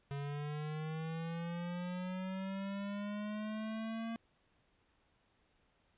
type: linear sweep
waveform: square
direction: up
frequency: 139.8 to 229.5 Hz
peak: -39 dBFS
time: 0.11-4.16 s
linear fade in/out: 0 ms
effects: pink hiss -74 dBFS RMS until 5.97 s + resampled to 8000 Hz